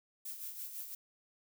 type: noise with tremolo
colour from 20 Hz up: violet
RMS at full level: -42 dBFS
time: 0.25-0.95 s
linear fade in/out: 5 ms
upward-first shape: sine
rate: 6 Hz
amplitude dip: 55%
effects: none